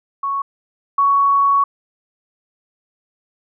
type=tone pair in turn; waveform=sine; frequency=1108.7 / 1117.1 Hz; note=C#6 / C#6; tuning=0 / +13 cents; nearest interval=unison; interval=13 cents; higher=second; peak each=-18 / -11 dBFS; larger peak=second; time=0.23-0.42 / 0.98-1.64 s; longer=second; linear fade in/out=5 ms; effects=none